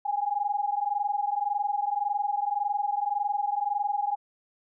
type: tone pair together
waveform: sine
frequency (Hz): 808.8 / 830.6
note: G#5 / G#5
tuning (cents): -46 / 0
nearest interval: unison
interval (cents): 46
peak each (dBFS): -28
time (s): 0.05-4.16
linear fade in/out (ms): 10
effects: none